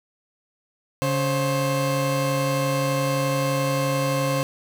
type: tone pair together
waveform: 30% pulse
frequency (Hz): 140.6 / 530.8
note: C#3 / C5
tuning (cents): +25 / +25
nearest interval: octave + major seventh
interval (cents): 2300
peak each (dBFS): -21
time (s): 1.02-4.43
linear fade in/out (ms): 0
effects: none